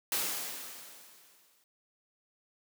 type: noise with exponential decay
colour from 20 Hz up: white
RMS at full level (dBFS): -30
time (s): 0.12-1.64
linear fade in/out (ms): 1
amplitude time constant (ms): 330
effects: high-pass 200 Hz 12 dB/octave